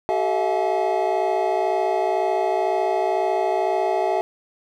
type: tone cluster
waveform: triangle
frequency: 381.7 / 435.6 / 647 / 709 / 851 Hz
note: G4 / A4 / E5 / F5 / G#5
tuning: -46 / -17 / -32 / +26 / +42 cents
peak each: -23 / -26 / -22 / -23 / -24 dBFS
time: 0.09-4.21 s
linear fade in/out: 0 ms
effects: none